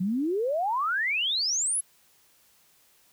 sine exponential sweep, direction up, 174.61 to 11180 Hz, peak -24 dBFS, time 0-1.81 s, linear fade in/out 10 ms, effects white hiss -62 dBFS RMS until 3.12 s

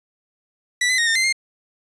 sawtooth tone with pitch steps, 1964 / 2023 / 1863 / 1818 / 2075 / 2120 Hz, B6 / B6 / A#6 / A#6 / C7 / C7, -10 / +41 / -2 / -44 / -15 / +22 cents, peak -13 dBFS, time 0.81-1.326 s, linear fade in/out 5 ms, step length 86 ms, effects resampled to 22050 Hz

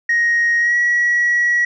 sine tone with pitch glide, 1875 to 1923.3 Hz, A#6 to B6, +10 to -46 cents, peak -11 dBFS, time 0.09-1.65 s, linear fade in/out 5 ms, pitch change +44 cents, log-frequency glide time 0.59-0.76 s, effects tanh soft clip ceiling -10 dBFS

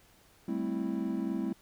triangle chord, A minor seventh, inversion third, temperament equal, 196 / 220 / 261.6 / 329.6 Hz, G3 / A3 / C4 / E4, 0 / 0 / 0 / 0 cents, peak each -34 dBFS, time 0.48-1.53 s, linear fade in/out 5 ms, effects pink hiss -62 dBFS RMS until 1.61 s

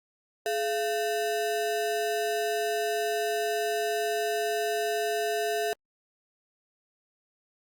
square ring-modulated tone, 554.4 Hz, C#5, in tune, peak -24 dBFS, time 0.46-5.73 s, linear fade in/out 0 ms, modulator 131 Hz, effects Opus 48 kbps

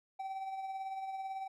triangle tone with tremolo, 771 Hz, G5, 29 cents flat, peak -34 dBFS, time 0.19-1.48 s, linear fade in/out 10 ms, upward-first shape triangle, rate 18 Hz, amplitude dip 50%, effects none

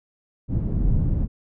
pink low-pass noise, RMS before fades -21 dBFS, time 0.48-1.28 s, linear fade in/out 50 ms, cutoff 170 Hz, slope 12 dB/octave, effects none

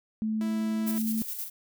sine tone with pitch glide, 218 to 221 Hz, A3 to A3, -16 to +8 cents, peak -26 dBFS, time 0.22-1.22 s, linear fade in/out 0 ms, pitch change +24 cents, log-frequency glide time 0.75-0.98 s
sawtooth tone, 329.6 Hz, E4, in tune, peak -34 dBFS, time 0.41-0.98 s, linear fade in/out 0 ms
violet noise with tremolo, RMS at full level -34 dBFS, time 0.86-1.5 s, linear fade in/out 20 ms, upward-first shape square, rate 9.5 Hz, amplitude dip 45%
effects none

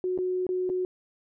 sine tone with dropouts, 366.8 Hz, F#4, 15 cents flat, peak -25 dBFS, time 0.04-0.85 s, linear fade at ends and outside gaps 1 ms, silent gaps 0.177-0.187 / 0.467-0.49 / 0.693-0.699 s, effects none

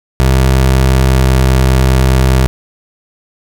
25% pulse tone with pitch glide, 65.41 to 64.96 Hz, C2 to C2, 0 to -12 cents, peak -3 dBFS, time 0.2-2.47 s, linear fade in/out 0 ms, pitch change -12 cents, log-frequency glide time 1.04-1.23 s, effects none

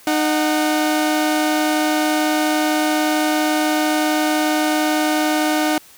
sawtooth tone pair together, 306.3 / 740 Hz, D#4 / F#5, -27 / 0 cents, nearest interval octave + minor third, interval 1527 cents, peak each -13 / -18 dBFS, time 0.07-5.78 s, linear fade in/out 2 ms, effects white hiss -46 dBFS RMS until 5.97 s

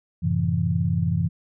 sine chord, F# half-diminished seventh, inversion none, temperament just, 92.5 / 111 / 133.2 / 166.5 Hz, F#2 / A2 / C3 / E3, 0 / +16 / +31 / +18 cents, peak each -25 / -28 / -27 / -23 dBFS, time 0.22-1.29 s, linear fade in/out 20 ms, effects none

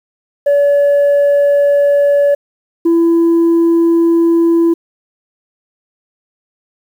sine tone pair in turn, 571 / 335 Hz, D5 / E4, -49 / +28 cents, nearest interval major sixth, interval 923 cents, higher first, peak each -5 dBFS, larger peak neither, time 0.46-2.35 / 2.85-4.74 s, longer neither, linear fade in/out 10 ms, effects tanh soft clip ceiling -6 dBFS + 7-bit

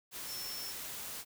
sine tone in noise, 5400 Hz, E8, 41 cents sharp, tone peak -42 dBFS, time 0.26-0.74 s, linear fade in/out 50 ms, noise white, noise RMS -43 dBFS, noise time 0.11-1.25 s, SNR -2 dB, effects none

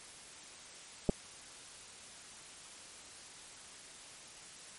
clicks, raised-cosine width 2 ms, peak -16 dBFS, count 2, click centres 1.091 / 1.096 s, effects white hiss -52 dBFS RMS until 4.78 s + MP3 48 kbps

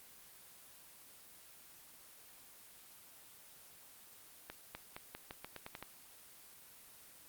accelerating click train, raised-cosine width 0.3 ms, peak -28 dBFS, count 10, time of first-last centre 4.5-5.826 s, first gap 250 ms, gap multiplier 0.86, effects white hiss -58 dBFS RMS until 7.28 s + Opus 24 kbps

